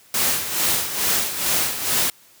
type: noise with tremolo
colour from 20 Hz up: white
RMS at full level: -19 dBFS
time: 0.14-2.1 s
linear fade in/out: 2 ms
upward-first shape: sine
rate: 2.3 Hz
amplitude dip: 65%
effects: white hiss -52 dBFS RMS until 2.4 s + high-pass 60 Hz 12 dB/octave